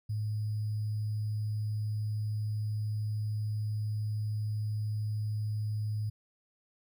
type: tone with sample-and-hold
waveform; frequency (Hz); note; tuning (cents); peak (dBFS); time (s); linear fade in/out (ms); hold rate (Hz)
sine; 106.5; G#2; +44; -30; 0.09-6.1; 10; 4900
effects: none